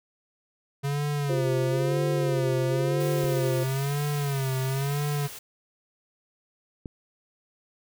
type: tone with vibrato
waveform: square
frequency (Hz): 138.59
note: C#3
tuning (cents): 0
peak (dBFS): -26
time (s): 0.83-5.28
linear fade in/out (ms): 20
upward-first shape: sine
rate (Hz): 1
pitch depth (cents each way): 98
type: chord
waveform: sine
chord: F suspended second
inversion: none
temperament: equal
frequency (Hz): 349.2 / 392 / 523.3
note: F4 / G4 / C5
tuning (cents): 0 / 0 / 0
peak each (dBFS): -29 / -34 / -29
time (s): 1.29-3.64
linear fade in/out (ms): 10
type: noise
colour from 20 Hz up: white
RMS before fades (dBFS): -41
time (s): 3-5.39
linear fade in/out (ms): 5
type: clicks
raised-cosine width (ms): 3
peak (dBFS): -23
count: 2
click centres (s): 3.242 / 6.858
effects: none